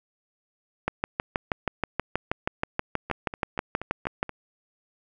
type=two click trains; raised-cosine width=0.5 ms; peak=-9 / -19 dBFS; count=22 / 6; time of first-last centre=0.88-4.229 / 3.1-4.293 s; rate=6.27 / 4.19 Hz; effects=none